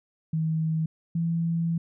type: tone pair in turn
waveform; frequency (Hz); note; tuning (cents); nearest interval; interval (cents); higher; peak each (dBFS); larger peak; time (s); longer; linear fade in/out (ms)
sine; 159.5 / 166.8; D#3 / E3; +43 / +21; minor second; 78; second; -23; neither; 0.33-0.86 / 1.15-1.78; second; 5
effects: none